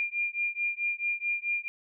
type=beating tone pair; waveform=sine; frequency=2400 / 2404.6 Hz; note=D7 / D7; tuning=+37 / +40 cents; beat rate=4.6 Hz; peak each=-31 dBFS; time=0-1.68 s; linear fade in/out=0 ms; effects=none